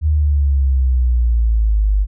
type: exponential sweep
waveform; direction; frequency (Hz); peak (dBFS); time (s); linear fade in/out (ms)
sine; down; 77.78 to 49; -11; 0.01-2.07; 50
effects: none